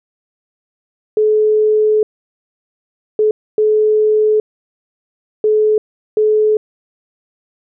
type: tone bursts at uneven times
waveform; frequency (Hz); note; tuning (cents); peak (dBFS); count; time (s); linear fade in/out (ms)
sine; 428.8; A4; -45; -9; 5; 1.17-2.03 / 3.19-3.31 / 3.58-4.4 / 5.44-5.78 / 6.17-6.57; 2
effects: none